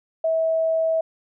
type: tone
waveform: sine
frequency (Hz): 648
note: E5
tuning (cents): -30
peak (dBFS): -18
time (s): 0.24-1.01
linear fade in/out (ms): 5
effects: none